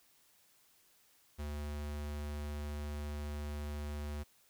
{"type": "tone", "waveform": "square", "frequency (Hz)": 73.8, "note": "D2", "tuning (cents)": 9, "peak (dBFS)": -39, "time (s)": [1.38, 4.24], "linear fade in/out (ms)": 20, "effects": ["white hiss -68 dBFS RMS until 4.49 s"]}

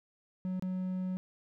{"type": "tone with dropouts", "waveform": "triangle", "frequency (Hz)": 185, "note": "F#3", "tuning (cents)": 0, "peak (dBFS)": -30, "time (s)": [0.45, 1.17], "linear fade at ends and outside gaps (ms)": 0, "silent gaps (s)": [0.596, 0.624], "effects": []}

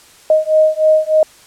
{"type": "beating tone pair", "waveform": "sine", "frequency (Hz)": [622.3, 625.6], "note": ["D#5", "D#5"], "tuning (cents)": [0, 9], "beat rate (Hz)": 3.3, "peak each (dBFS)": -12, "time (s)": [0.3, 1.23], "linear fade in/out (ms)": 2, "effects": ["white hiss -44 dBFS RMS until 1.46 s", "low-pass 10000 Hz 12 dB/octave"]}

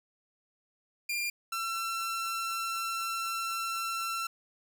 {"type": "tone pair in turn", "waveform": "sawtooth", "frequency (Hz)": [2396, 1348], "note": ["D7", "E6"], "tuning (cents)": [34, 38], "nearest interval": "minor seventh", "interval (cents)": 996, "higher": "first", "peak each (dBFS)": [-27, -28], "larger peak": "first", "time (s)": [[1.09, 1.3], [1.52, 4.27]], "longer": "second", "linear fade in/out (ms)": 5, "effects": []}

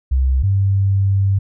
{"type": "tone pair in turn", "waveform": "sine", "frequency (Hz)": [65.41, 98], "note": ["C2", "G2"], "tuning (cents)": [0, 0], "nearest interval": "perfect fifth", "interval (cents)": 700, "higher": "second", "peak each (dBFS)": -12, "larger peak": "neither", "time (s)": [[0.11, 0.43], [0.43, 1.39]], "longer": "second", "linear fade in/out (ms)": 10, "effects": []}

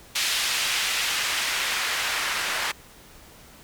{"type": "noise with band-pass filter sweep", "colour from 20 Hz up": "white", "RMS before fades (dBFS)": -26, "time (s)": [0.15, 2.72], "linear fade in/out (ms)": 10, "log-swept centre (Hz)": [3000, 1500], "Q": 0.92, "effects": ["pink hiss -49 dBFS RMS until 3.63 s"]}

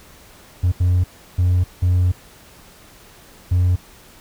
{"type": "tone bursts at uneven times", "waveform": "triangle", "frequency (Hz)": 89.8, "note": "F2", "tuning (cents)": 49, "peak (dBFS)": -10, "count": 5, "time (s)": [[0.63, 0.72], [0.8, 1.04], [1.38, 1.64], [1.82, 2.12], [3.51, 3.76]], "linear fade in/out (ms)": 10, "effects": ["tanh soft clip ceiling -8 dBFS", "pink hiss -46 dBFS RMS until 4.2 s"]}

